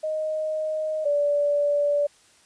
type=tone pair in turn; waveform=sine; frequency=622.3 / 580 Hz; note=D#5 / D5; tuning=0 / -22 cents; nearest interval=minor second; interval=122 cents; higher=first; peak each=-24 / -19 dBFS; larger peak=second; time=0.03-1.05 / 1.05-2.07 s; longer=neither; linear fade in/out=10 ms; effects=white hiss -57 dBFS RMS until 2.45 s + resampled to 22050 Hz